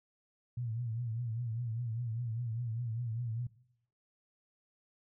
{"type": "tone with vibrato", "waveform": "sine", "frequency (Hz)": 116.54, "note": "A#2", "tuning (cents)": 0, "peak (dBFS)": -34, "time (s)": [0.57, 3.47], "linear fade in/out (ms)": 5, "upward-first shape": "triangle", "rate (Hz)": 5, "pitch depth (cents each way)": 120, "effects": ["noise-tail reverb RT60 0.8 s tail -20 dB re dry"]}